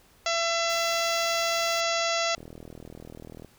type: harmonic tone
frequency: 672 Hz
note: E5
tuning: 33 cents sharp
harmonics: 1 / 2 / 3 / 4 / 5 / 6 / 7 / 8 / 9 / 10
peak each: -28 / -31 / -33 / -34 / -35 / -36 / -36 / -37 / -38 / -38 dBFS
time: 0.26-2.35 s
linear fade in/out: 2 ms
type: noise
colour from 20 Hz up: white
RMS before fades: -44 dBFS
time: 0.69-1.81 s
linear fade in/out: 10 ms
type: click train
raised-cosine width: 2 ms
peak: -29 dBFS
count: 44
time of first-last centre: 2.38-3.447 s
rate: 40.3 Hz
effects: pink hiss -59 dBFS RMS until 3.58 s